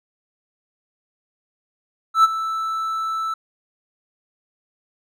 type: tone with ADSR envelope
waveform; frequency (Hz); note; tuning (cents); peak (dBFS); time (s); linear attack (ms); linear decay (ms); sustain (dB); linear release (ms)
triangle; 1318.5; E6; 0; -6; 2.14-3.34; 100; 26; -14; 5
effects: none